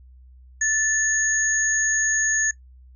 sine tone pair together, 1760 / 6645 Hz, A6 / G#8, 0 / 0 cents, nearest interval octave + major seventh, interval 2300 cents, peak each -22 dBFS, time 0.61-2.51 s, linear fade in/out 5 ms, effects noise-tail reverb RT60 0.1 s tail -18 dB re dry + added 63 Hz sine -45 dBFS peak until 2.95 s

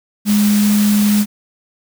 sine tone in noise, 207.7 Hz, G#3, in tune, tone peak -10 dBFS, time 0.25-1.26 s, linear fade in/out 50 ms, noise white, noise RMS -23 dBFS, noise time 0.25-1.26 s, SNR +10 dB, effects none

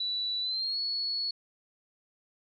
sine tone with pitch glide, 3951 to 4384 Hz, B7 to C#8, 0 to -20 cents, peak -29 dBFS, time 0-1.31 s, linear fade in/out 5 ms, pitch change +180 cents, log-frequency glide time 0.41-0.79 s, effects none

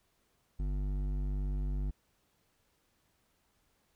sine tone with hard clipping, 49 Hz, G1, in tune, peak -33 dBFS, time 0.59-1.91 s, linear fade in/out 10 ms, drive 11 dB, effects pink hiss -74 dBFS RMS until 3.95 s

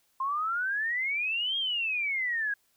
sine exponential two-way sweep, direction up then down, 1046 to 3266 to 1622 Hz, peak -27 dBFS, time 0.2-2.54 s, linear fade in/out 5 ms, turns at 1.57 s, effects white hiss -70 dBFS RMS until 2.76 s

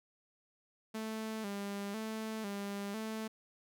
sawtooth tone with vibrato, 210 Hz, G#3, 19 cents sharp, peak -34 dBFS, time 0.94-3.28 s, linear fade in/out 10 ms, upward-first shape square, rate 1 Hz, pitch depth 79 cents each way, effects none

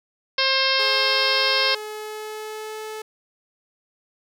harmonic tone, 532 Hz, C5, 29 cents sharp, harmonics 1 / 2 / 3 / 4 / 5 / 6 / 7 / 8 / 9 / 10, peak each -27 / -27 / -27 / -27 / -27 / -27 / -27 / -27 / -27 / -27 dBFS, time 0.38-1.75 s, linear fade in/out 5 ms
sawtooth tone with pitch glide, 422.3 to 433.4 Hz, G#4 to A4, +29 to -26 cents, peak -27 dBFS, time 0.79-3.02 s, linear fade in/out 5 ms, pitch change +45 cents, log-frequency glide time 1.27-2.81 s
effects none

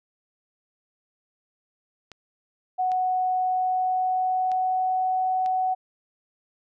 clicks, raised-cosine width 0.2 ms, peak -25 dBFS, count 4, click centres 2.117 / 2.918 / 4.517 / 5.461 s
sine tone with pitch glide, 740 to 746.4 Hz, F#5 to F#5, 0 to +15 cents, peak -21 dBFS, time 2.78-5.75 s, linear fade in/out 20 ms, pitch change +15 cents, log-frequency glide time 3.36-5.27 s
effects none

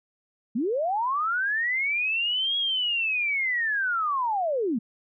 sine linear two-way sweep, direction up then down, 202.7 to 3322 to 202.7 Hz, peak -23 dBFS, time 0.55-4.79 s, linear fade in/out 10 ms, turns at 2.57 s, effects none

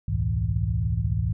sine tone cluster, 65 / 79.3 / 106.1 / 122.5 / 161.7 Hz, C2 / D#2 / G#2 / B2 / E3, -11 / +33 / +38 / -14 / -33 cents, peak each -29 / -29 / -25 / -32 / -31 dBFS, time 0.08-1.33 s, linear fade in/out 5 ms, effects none

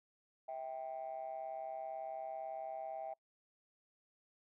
triangle ring-modulated tone, 69 Hz, C#2, 7 cents flat, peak -35 dBFS, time 0.48-3.14 s, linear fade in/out 10 ms, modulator 717 Hz, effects noise-tail reverb RT60 0.1 s tail -26 dB re dry + tanh soft clip ceiling -35 dBFS

